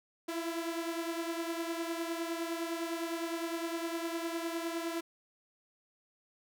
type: beating tone pair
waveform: sawtooth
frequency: 331.2 / 341 Hz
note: E4 / F4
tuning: +8 / -41 cents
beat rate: 9.8 Hz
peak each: -32 / -36 dBFS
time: 0.28-5.01 s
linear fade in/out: 10 ms
effects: none